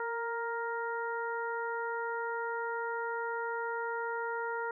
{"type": "harmonic tone with a mistuned harmonic", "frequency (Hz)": 467.2, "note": "A#4", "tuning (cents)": 4, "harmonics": [1, 2, 3, 4], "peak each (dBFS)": [-37, -37, -38, -45], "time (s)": [0, 4.71], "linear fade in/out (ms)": 2, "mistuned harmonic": 1, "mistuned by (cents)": -22, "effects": []}